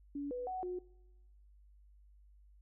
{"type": "tone with pitch steps", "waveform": "sine", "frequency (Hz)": [285, 495, 745, 361.2], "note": ["C#4", "B4", "F#5", "F#4"], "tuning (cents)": [48, 4, 12, -42], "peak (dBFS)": -37, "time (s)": [0.15, 0.79], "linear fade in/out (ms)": 5, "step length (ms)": 160, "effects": ["noise-tail reverb RT60 1.0 s tail -23 dB re dry", "added 50 Hz sine -59 dBFS peak until 2.61 s"]}